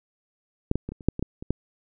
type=clicks; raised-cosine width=3 ms; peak=-8 / -11 / -19 / -24 / -29 / -6 / -17 / -13 / -23 / -10 dBFS; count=10; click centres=0.714 / 0.756 / 0.89 / 0.92 / 1.008 / 1.086 / 1.194 / 1.226 / 1.425 / 1.506 s; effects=none